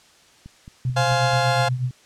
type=click train; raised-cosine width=5 ms; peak=-27 dBFS; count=5; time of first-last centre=0.46-1.335 s; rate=4.57 Hz
type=tone with tremolo; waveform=sine; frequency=126.2 Hz; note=B2; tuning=38 cents sharp; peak=-18 dBFS; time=0.85-1.91 s; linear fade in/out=2 ms; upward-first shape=triangle; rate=8.3 Hz; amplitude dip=75%
type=chord; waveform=30% pulse; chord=F minor; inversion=second; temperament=just; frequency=523.8 / 698.5 / 838.1 Hz; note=C5 / F5 / Ab5; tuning=+2 / 0 / +16 cents; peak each=-22 / -19 / -22 dBFS; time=0.96-1.69 s; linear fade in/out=10 ms
effects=white hiss -53 dBFS RMS until 2.05 s + low-pass 7000 Hz 12 dB/octave